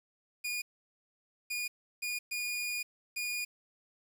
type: tone bursts at uneven times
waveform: sawtooth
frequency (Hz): 2441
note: D#7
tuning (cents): -34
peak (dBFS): -30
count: 5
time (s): 0.44-0.62 / 1.5-1.68 / 2.02-2.19 / 2.31-2.83 / 3.16-3.45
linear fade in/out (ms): 10
effects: 10-bit